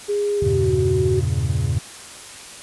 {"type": "tone with pitch glide", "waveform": "sine", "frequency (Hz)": [410, 373.8], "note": ["G#4", "F#4"], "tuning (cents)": [-22, 18], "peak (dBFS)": -18, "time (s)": [0.08, 1.21], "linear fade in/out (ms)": 20, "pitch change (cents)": -160, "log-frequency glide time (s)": [0.36, 0.72]}
{"type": "chord", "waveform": "triangle", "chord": "E diminished seventh", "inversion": "none", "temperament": "equal", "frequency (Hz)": [82.41, 98, 116.54, 138.59], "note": ["E2", "G2", "Bb2", "Db3"], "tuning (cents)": [0, 0, 0, 0], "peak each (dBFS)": -22, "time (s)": [0.42, 1.79], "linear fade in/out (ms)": 5}
{"effects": ["white hiss -38 dBFS RMS until 2.62 s", "resampled to 24000 Hz"]}